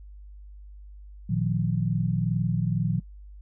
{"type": "chord", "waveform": "sine", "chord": "Bb suspended fourth", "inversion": "none", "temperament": "equal with one note detuned", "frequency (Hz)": [116.54, 155.56, 177.87], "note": ["Bb2", "Eb3", "F3"], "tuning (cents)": [0, 0, 32], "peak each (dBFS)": -27, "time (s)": [1.29, 3], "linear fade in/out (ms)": 10, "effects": ["noise-tail reverb RT60 0.1 s tail -25 dB re dry", "added 50 Hz sine -42 dBFS peak until 3.41 s"]}